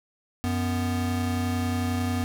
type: tone pair together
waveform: square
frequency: 92.78 / 247.2 Hz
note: F#2 / B3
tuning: +5 / +2 cents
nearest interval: octave + perfect fourth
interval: 1697 cents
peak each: -28 dBFS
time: 0.44-2.24 s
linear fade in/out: 0 ms
effects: none